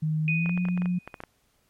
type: tone with pitch glide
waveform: sine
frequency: 155.56 to 178.69 Hz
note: D#3 to F3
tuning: 0 to +40 cents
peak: -23 dBFS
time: 0.02-0.99 s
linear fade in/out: 10 ms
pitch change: +240 cents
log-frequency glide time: 0.26-0.57 s
type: tone with exponential decay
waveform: sine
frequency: 2485 Hz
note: D#7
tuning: 3 cents flat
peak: -23 dBFS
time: 0.28-1.2 s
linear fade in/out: 1 ms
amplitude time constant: 200 ms
type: clicks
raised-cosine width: 0.5 ms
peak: -22 dBFS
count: 12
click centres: 0.46 / 0.494 / 0.576 / 0.653 / 0.686 / 0.776 / 0.82 / 0.858 / 1.076 / 1.142 / 1.204 / 1.237 s
effects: pink hiss -68 dBFS RMS until 1.69 s + MP3 64 kbps